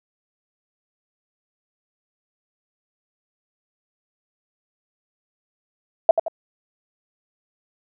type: tone with echo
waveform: sine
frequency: 658 Hz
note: E5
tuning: 3 cents flat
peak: -6 dBFS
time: 6.09-6.11 s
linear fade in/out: 2 ms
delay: 86 ms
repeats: 2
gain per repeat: -8 dB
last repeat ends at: 6.282 s
effects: none